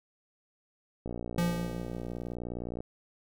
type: click train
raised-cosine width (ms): 2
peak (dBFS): -24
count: 105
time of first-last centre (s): 1.06-2.805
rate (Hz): 59.6
type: tone with exponential decay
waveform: square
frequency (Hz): 172.6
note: F3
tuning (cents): -20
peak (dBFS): -25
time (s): 1.38-2.35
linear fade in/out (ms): 2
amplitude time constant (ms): 210
effects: none